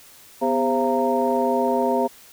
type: tone cluster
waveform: sine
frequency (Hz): 249.4 / 403.6 / 528 / 680 / 924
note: B3 / G#4 / C5 / F5 / A#5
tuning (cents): +17 / -49 / +16 / -46 / -16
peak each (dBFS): -24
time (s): 0.41-2.08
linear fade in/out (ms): 20
effects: tanh soft clip ceiling -7 dBFS + white hiss -48 dBFS RMS until 2.32 s